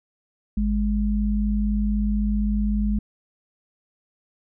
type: tone pair together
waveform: sine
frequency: 51.92 / 207.7 Hz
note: G#1 / G#3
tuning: 0 / 0 cents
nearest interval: 2 octaves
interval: 2400 cents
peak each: -22 dBFS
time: 0.57-2.99 s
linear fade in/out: 5 ms
effects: none

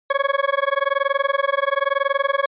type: tone with amplitude modulation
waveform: 20% pulse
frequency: 554.4 Hz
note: C#5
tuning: in tune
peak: -9 dBFS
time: 0.1-2.46 s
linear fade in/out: 5 ms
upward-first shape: sine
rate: 21 Hz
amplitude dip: 100%
effects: resampled to 8000 Hz

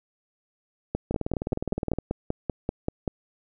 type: two click trains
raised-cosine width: 2 ms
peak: -12 / -14 dBFS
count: 12 / 18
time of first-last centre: 0.95-3.078 / 1.11-1.986 s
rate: 5.17 / 19.4 Hz
effects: none

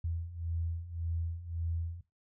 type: beating tone pair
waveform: sine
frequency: 82.41 / 84.21 Hz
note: E2 / E2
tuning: 0 / +37 cents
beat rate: 1.8 Hz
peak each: -39 / -35 dBFS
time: 0.04-2.01 s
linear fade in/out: 5 ms
effects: noise-tail reverb RT60 0.2 s tail -17 dB re dry

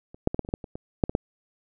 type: clicks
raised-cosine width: 2 ms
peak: -30 / -6 / -15 / -10 / -28 / -20 / -11 / -24 / -22 / -6 / -16 / -8 dBFS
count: 12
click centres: 0.145 / 0.274 / 0.345 / 0.393 / 0.449 / 0.489 / 0.539 / 0.642 / 0.755 / 1.038 / 1.095 / 1.151 s
effects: none

